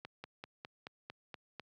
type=slowing click train; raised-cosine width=0.3 ms; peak=-28 dBFS; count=8; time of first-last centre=0.05-1.597 s; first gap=190 ms; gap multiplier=1.05; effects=high-pass 100 Hz 12 dB/octave